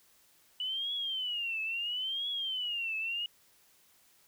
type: tone with vibrato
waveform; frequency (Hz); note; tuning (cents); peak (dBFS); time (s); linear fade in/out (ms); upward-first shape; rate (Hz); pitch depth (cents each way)
sine; 2960; F#7; 0; -32; 0.6-3.26; 2; triangle; 0.74; 230
effects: white hiss -65 dBFS RMS until 4.27 s